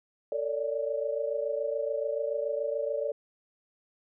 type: tone cluster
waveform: sine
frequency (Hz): 449.5 / 569 / 596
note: A4 / C#5 / D5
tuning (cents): +37 / +45 / +25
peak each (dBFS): -33 / -31 / -34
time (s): 0.32-3.12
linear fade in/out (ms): 2
effects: none